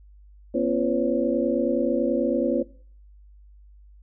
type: tone cluster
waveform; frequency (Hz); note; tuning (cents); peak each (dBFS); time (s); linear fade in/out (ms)
sine; 240 / 269.2 / 341.1 / 506 / 558; B3 / C4 / F4 / B4 / C#5; -49 / +49 / -41 / +42 / +11; -27; 0.54-2.63; 10
effects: noise-tail reverb RT60 0.5 s tail -20 dB re dry + added 50 Hz sine -47 dBFS peak until 4.02 s